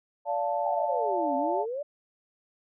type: chord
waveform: sine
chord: D minor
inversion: none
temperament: equal with one note detuned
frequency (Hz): 579.2 / 698.5 / 880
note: D5 / F5 / A5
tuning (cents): -24 / 0 / 0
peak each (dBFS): -30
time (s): 0.25-1.66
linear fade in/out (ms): 50
type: exponential two-way sweep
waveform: sine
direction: down then up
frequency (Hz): 830 to 262.2 to 603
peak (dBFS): -30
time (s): 0.65-1.83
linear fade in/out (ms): 10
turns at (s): 1.36
effects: none